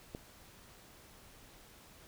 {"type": "click", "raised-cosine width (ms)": 2, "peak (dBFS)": -28, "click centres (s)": 0.149, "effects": ["pink hiss -58 dBFS RMS until 2.07 s"]}